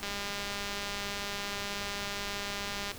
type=click train; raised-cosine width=0.2 ms; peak=-19 dBFS; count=584; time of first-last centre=0.03-2.916 s; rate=202 Hz; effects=pink hiss -45 dBFS RMS until 2.98 s